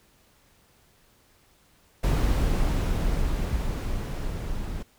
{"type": "noise with level ramp", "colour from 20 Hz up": "brown", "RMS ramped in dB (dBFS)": [-21, -32], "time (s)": [2.03, 4.83], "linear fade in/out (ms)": 10, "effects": ["pink hiss -61 dBFS RMS until 4.98 s"]}